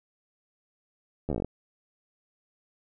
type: slowing click train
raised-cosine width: 2 ms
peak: -17 dBFS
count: 10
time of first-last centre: 1.29-1.446 s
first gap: 12 ms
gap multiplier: 1.09
effects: none